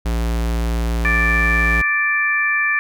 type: tone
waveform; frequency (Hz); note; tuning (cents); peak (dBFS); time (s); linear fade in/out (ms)
square; 57.6; A#1; -20; -18; 0.05-1.82; 10
type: harmonic tone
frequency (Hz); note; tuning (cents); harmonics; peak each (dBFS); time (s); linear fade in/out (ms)
587; D5; -1; 2 / 3 / 4; -25 / -17 / -20; 1.05-2.79; 0
effects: none